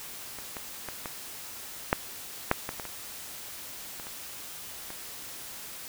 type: clicks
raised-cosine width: 0.5 ms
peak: -26 / -21 / -20 / -19 / -6 / -6 / -17 / -20 / -24 / -25 / -27 / -25 dBFS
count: 12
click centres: 0.387 / 0.568 / 0.887 / 1.058 / 1.929 / 2.514 / 2.691 / 2.798 / 2.853 / 3.998 / 4.069 / 4.904 s
effects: white hiss -42 dBFS RMS until 5.88 s